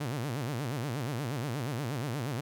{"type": "tone with vibrato", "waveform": "sawtooth", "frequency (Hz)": 130.7, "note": "C3", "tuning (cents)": -1, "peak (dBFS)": -28, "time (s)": [0, 2.41], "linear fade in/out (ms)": 10, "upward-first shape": "sine", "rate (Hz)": 8.4, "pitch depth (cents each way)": 260, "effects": []}